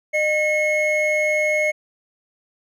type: tone pair together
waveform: triangle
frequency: 610 / 2174 Hz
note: D#5 / C#7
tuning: -34 / -34 cents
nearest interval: octave + minor seventh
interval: 2200 cents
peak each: -18 dBFS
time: 0.13-1.72 s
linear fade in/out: 20 ms
effects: none